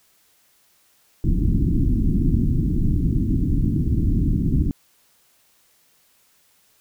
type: low-pass noise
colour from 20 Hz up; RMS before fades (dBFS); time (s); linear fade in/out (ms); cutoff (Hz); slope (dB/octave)
pink; -19; 1.24-4.71; 2; 310; 48
effects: white hiss -60 dBFS RMS until 6.8 s